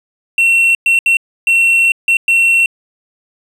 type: tone bursts at uneven times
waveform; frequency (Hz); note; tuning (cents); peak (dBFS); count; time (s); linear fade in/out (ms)
triangle; 2717; F7; -48; -6; 6; 0.38-0.75 / 0.86-0.99 / 1.06-1.17 / 1.47-1.92 / 2.08-2.17 / 2.28-2.66; 2
effects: resampled to 32000 Hz